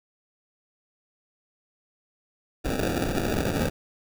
violet noise with sample-and-hold, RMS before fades -26 dBFS, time 2.64-3.7 s, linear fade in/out 20 ms, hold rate 1050 Hz, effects none

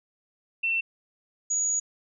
sine tone pair in turn, 2694 / 6788 Hz, E7 / G#8, +37 / +37 cents, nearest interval octave + major third, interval 1600 cents, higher second, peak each -23 / -23 dBFS, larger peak neither, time 0.63-0.81 / 1.5-1.8 s, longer second, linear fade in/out 10 ms, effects none

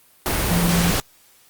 sine tone in noise, 172.5 Hz, F3, 21 cents flat, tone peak -17 dBFS, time 0.51-0.91 s, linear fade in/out 0 ms, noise pink, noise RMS -21 dBFS, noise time 0.26-1 s, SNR +1 dB, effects white hiss -54 dBFS RMS until 1.49 s + Opus 32 kbps

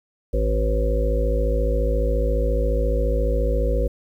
harmonic tone, 54.4 Hz, A1, 19 cents flat, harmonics 1 / 3 / 5 / 7 / 9 / 10, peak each -19 / -32 / -33 / -31 / -26 / -28 dBFS, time 0.33-3.88 s, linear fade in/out 10 ms, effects 9-bit

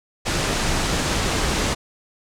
pink low-pass noise, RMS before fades -22 dBFS, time 0.25-1.75 s, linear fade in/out 20 ms, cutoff 8600 Hz, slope 24 dB/octave, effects none

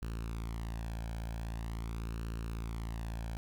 sawtooth tone with flanger, 56.3 Hz, A1, 40 cents sharp, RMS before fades -39 dBFS, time 0.02-3.37 s, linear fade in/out 0 ms, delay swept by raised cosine 0.71 to 1.27 ms, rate 0.44 Hz, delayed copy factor +0.6, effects none

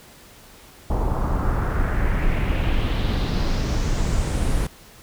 brown noise with low-pass filter sweep, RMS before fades -21 dBFS, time 0.9-4.67 s, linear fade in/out 5 ms, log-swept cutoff 860 to 11000 Hz, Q 2.6, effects pink hiss -47 dBFS RMS until 5.02 s

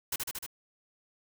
white noise with echo, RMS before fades -32 dBFS, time 0.12-0.16 s, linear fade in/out 5 ms, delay 76 ms, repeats 4, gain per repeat -2 dB, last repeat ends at 0.464 s, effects none

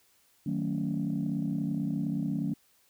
sine chord, D# half-diminished seventh, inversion none, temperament just, 155.56 / 186.68 / 224 / 280 Hz, D#3 / F#3 / A3 / C#4, 0 / +16 / +31 / +18 cents, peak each -33 dBFS, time 0.46-2.54 s, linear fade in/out 5 ms, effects tanh soft clip ceiling -21 dBFS + white hiss -66 dBFS RMS until 2.89 s

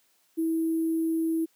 sine tone with sample-and-hold, 324.9 Hz, E4, 25 cents flat, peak -23 dBFS, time 0.37-1.46 s, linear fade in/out 20 ms, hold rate 11025 Hz, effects white hiss -67 dBFS RMS until 1.55 s + high-pass 200 Hz 12 dB/octave

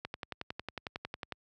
click train, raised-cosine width 0.3 ms, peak -21 dBFS, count 15, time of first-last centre 0.05-1.323 s, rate 11 Hz, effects high-pass 60 Hz 12 dB/octave

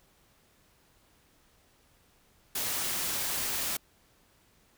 white noise, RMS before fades -32 dBFS, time 2.55-3.77 s, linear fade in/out 5 ms, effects pink hiss -65 dBFS RMS until 4.77 s

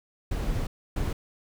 brown noise bursts at uneven times, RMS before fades -28 dBFS, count 2, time 0.31-0.67 / 0.96-1.13 s, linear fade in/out 5 ms, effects none

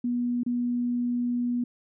sine tone with dropouts, 242.8 Hz, B3, 29 cents flat, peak -24 dBFS, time 0.04-1.64 s, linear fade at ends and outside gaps 5 ms, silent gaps 0.434-0.462 s, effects none

